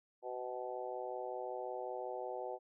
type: harmonic tone with a mistuned harmonic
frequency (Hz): 125.4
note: B2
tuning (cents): +27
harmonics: 3 / 4 / 5 / 6 / 7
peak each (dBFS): -46 / -44 / -46 / -46 / -48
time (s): 0.22-2.59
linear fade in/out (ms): 50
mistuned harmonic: 7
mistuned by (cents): -25
effects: none